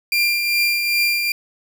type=tone with tremolo; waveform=30% pulse; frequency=2385 Hz; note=D7; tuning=26 cents sharp; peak=-12 dBFS; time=0.12-1.32 s; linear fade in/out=2 ms; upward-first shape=triangle; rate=2.5 Hz; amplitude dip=45%; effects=none